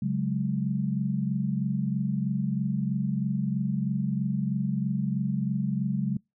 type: chord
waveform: sine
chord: C# suspended fourth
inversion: none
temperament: just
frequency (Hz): 138.59 / 184.79 / 207.9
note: C#3 / F#3 / G#3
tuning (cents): 0 / -2 / +2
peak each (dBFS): -29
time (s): 0.02-6.17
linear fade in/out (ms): 5
effects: noise-tail reverb RT60 0.2 s tail -26 dB re dry